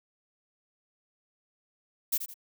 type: noise with echo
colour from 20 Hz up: violet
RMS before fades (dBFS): -27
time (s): 2.12-2.18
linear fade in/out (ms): 10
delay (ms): 81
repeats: 2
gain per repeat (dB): -9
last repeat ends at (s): 2.342
effects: none